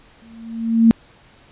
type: tone with exponential growth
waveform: sine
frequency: 227.7 Hz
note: A#3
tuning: 40 cents flat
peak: -5 dBFS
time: 0.22-0.91 s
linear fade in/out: 0 ms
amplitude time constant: 150 ms
effects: pink hiss -50 dBFS RMS until 1.51 s + resampled to 8000 Hz